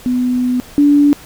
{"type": "tone pair in turn", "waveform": "sine", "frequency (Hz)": [249.4, 289.2], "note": ["B3", "D4"], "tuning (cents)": [17, -27], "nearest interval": "minor third", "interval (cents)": 256, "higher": "second", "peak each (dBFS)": [-12, -6], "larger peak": "second", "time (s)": [[0.06, 0.6], [0.78, 1.13]], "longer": "first", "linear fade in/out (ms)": 0, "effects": ["pink hiss -38 dBFS RMS until 1.25 s"]}